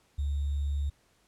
sine tone with sample-and-hold, 71.3 Hz, C#2, 49 cents sharp, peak -27 dBFS, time 0.18-0.9 s, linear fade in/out 10 ms, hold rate 3675 Hz, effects pink hiss -67 dBFS RMS until 1.27 s + low-pass 11000 Hz 12 dB/octave

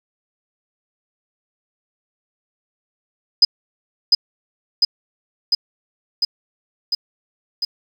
sine tone with echo, 4999 Hz, D#8, 7 cents sharp, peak -6 dBFS, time 3.42-3.45 s, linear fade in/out 5 ms, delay 700 ms, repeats 6, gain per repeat -2 dB, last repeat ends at 7.65 s, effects 7-bit

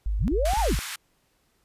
sine tone bursts, 51.2 Hz, G#1, 24 cents flat, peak -23 dBFS, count 3, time 0.06-0.79 s, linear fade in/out 0 ms, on 220 ms, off 35 ms
sine linear two-way sweep, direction up then down, 51.91 to 932.3 to 51.91 Hz, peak -23 dBFS, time 0.19-0.76 s, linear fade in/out 10 ms, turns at 0.6 s
pink band-pass noise, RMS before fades -35 dBFS, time 0.45-0.96 s, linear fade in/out 5 ms, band 1200 to 13000 Hz, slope 24 dB/octave
effects pink hiss -68 dBFS RMS until 1.64 s + resampled to 32000 Hz

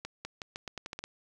accelerating click train, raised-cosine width 0.2 ms, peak -21 dBFS, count 10, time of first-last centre 0.05-1.04 s, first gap 200 ms, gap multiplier 0.84, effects 10-bit

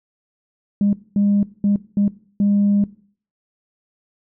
sine tone bursts at uneven times, 202.8 Hz, G#3, 41 cents flat, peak -12 dBFS, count 5, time 0.81-0.93 / 1.16-1.43 / 1.64-1.76 / 1.97-2.08 / 2.4-2.84 s, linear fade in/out 2 ms, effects noise-tail reverb RT60 0.5 s tail -20 dB re dry + tanh soft clip ceiling -10 dBFS

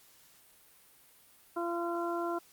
harmonic tone, 342.6 Hz, F4, 33 cents flat, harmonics 1 / 2 / 3 / 4, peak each -34 / -37 / -39 / -40 dBFS, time 1.56-2.39 s, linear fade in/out 10 ms, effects white hiss -61 dBFS RMS until 2.52 s + Opus 48 kbps

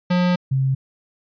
square / sine tone pair in turn, 178.9 / 133.6 Hz, F3 / C3, +42 / +36 cents, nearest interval perfect fourth, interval 506 cents, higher first, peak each -16 dBFS, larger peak neither, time 0.1-0.36 / 0.51-0.75 s, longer first, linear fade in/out 10 ms, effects resampled to 11025 Hz

